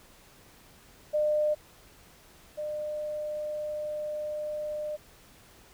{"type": "tone pair in turn", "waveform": "sine", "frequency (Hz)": [603, 603], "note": ["D5", "D5"], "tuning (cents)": [46, 46], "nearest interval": "unison", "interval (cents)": 0, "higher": "neither", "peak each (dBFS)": [-23, -31], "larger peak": "first", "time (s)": [[1.13, 1.55], [2.57, 4.97]], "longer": "second", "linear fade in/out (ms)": 20, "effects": ["pink hiss -56 dBFS RMS until 5.73 s"]}